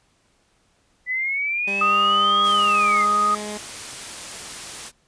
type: exponential two-way sweep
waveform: sine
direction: up then down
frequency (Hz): 1980 to 3322 to 2026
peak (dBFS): -21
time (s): 1.06-3.06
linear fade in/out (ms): 50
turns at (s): 2.45
type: tone with pitch glide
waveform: 15% pulse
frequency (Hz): 198.7 to 209.9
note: G3 to G#3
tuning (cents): +24 to +19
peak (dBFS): -23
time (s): 1.67-3.58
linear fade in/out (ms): 10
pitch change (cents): +95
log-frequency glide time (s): 2.27-3.38
type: tone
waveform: sine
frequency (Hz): 1244.5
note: D#6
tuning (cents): 0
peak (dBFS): -16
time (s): 1.81-3.35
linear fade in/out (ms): 5
type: noise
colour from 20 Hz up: white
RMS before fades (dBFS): -34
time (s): 2.42-4.92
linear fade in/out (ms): 50
effects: pink hiss -63 dBFS RMS until 5.07 s + resampled to 22050 Hz